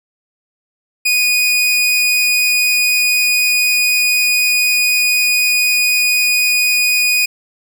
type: tone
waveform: sawtooth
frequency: 2474 Hz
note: D#7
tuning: 10 cents flat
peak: -8 dBFS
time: 1.05-7.26 s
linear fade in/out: 10 ms
effects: none